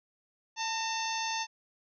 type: harmonic tone with a mistuned harmonic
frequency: 892 Hz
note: A5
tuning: 23 cents sharp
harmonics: 1 / 2 / 3 / 4 / 5 / 6 / 7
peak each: -34 / -40 / -39 / -41 / -42 / -41 / -40 dBFS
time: 0.56-1.47 s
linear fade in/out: 50 ms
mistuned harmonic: 2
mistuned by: +44 cents
effects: none